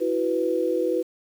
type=chord; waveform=sine; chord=E suspended second; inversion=none; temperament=just; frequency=329.6 / 370.8 / 494.4 Hz; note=E4 / F#4 / B4; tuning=0 / +4 / +2 cents; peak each=-26 / -26 / -24 dBFS; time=0-1.03 s; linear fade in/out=20 ms; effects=8-bit